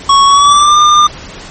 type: tone with pitch glide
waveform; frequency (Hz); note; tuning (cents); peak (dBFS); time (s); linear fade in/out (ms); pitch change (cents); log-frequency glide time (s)
square; 1108.7 to 1202.1; C#6 to D6; 0 to +40; -4; 0.09-1.07; 5; +140; 0.25-0.77
effects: pink hiss -29 dBFS RMS until 1.5 s + MP3 32 kbps